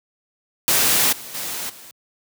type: noise with level steps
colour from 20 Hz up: white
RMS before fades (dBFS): -17 / -36 / -28 / -42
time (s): 0.68-1.91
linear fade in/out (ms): 0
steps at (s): 1.12 / 1.34 / 1.69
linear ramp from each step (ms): 10
effects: high-pass 100 Hz 12 dB/octave